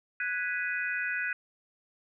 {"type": "chord", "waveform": "sine", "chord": "G# minor seventh", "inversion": "third", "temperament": "equal", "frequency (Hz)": [1480, 1661.2, 1975.5, 2489], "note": ["F#6", "G#6", "B6", "D#7"], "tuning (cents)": [0, 0, 0, 0], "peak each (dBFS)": [-32, -36, -37, -36], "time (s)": [0.2, 1.33], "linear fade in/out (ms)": 2, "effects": []}